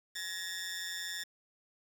15% pulse ring-modulated tone, 1782 Hz, A6, 22 cents sharp, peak -28 dBFS, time 0.15-1.24 s, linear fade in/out 10 ms, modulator 89.6 Hz, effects 9-bit

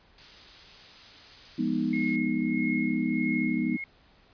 blue noise, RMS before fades -43 dBFS, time 0.18-2.16 s, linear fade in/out 2 ms
sine chord, F half-diminished seventh, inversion none, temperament equal, 174.61 / 207.7 / 246.9 / 311.1 Hz, F3 / Ab3 / Cb4 / Eb4, 0 / 0 / 0 / 0 cents, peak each -34 / -31 / -28 / -30 dBFS, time 1.58-3.77 s, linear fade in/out 10 ms
sine tone with tremolo, 2161 Hz, C#7, 45 cents flat, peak -30 dBFS, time 1.93-3.84 s, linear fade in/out 2 ms, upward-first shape sine, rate 1.6 Hz, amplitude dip 65%
effects pink hiss -60 dBFS RMS until 4.33 s + resampled to 11025 Hz

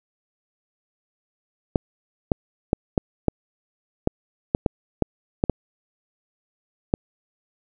clicks, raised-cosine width 2 ms, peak -4 dBFS, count 12, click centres 1.758 / 2.318 / 2.731 / 2.978 / 3.283 / 4.074 / 4.549 / 4.662 / 5.023 / 5.439 / 5.497 / 6.939 s, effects none

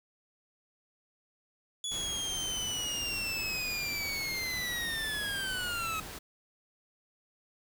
25% pulse linear sweep, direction down, 3419 to 1271 Hz, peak -29 dBFS, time 1.84-6 s, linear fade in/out 2 ms
pink noise, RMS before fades -43 dBFS, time 1.91-6.19 s, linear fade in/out 10 ms
effects none

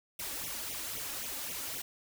white noise with flanger, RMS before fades -39 dBFS, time 0.19-1.82 s, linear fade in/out 5 ms, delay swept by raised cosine 0.31 to 3.61 ms, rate 3.8 Hz, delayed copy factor +0.95, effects none

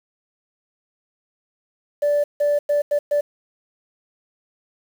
sine tone bursts at uneven times, 583 Hz, D5, 13 cents flat, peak -14 dBFS, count 5, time 2.02-2.24 / 2.4-2.59 / 2.69-2.82 / 2.91-2.99 / 3.11-3.21 s, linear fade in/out 10 ms, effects tanh soft clip ceiling -13 dBFS + 7-bit

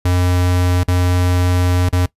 square tone with dropouts, 89.7 Hz, F2, 47 cents sharp, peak -13 dBFS, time 0.05-2.06 s, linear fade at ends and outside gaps 5 ms, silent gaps 0.834-0.88 / 1.89-1.927 s, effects noise-tail reverb RT60 0.1 s tail -19 dB re dry + resampled to 32000 Hz

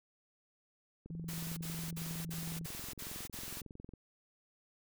click train, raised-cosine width 3 ms, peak -36 dBFS, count 64, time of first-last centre 1.06-3.937 s, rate 21.9 Hz
sine tone with pitch glide, 166 to 164.85 Hz, E3 to E3, +12 to 0 cents, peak -40 dBFS, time 1.1-2.66 s, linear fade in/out 2 ms, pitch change -12 cents, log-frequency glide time 1.28-2.1 s
white noise bursts, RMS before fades -45 dBFS, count 7, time 1.28-3.616 s, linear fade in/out 10 ms, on 290 ms, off 51 ms
effects none

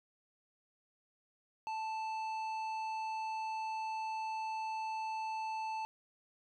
sine tone with tanh clipping, 880 Hz, A5, in tune, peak -38 dBFS, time 1.67-5.85 s, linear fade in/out 0 ms, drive 11 dB, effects none

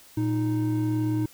triangle tone pair together, 116.4 / 310.8 Hz, A#2 / D#4, -2 / -2 cents, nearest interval octave + perfect fourth, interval 1700 cents, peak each -24 / -23 dBFS, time 0.17-1.26 s, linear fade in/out 5 ms, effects white hiss -52 dBFS RMS until 1.33 s

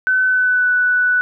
sine tone with pitch glide, 1516 to 1484.8 Hz, F#6 to F#6, +42 to +6 cents, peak -12 dBFS, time 0.07-1.21 s, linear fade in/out 0 ms, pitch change -36 cents, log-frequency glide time 0.25-0.71 s, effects none

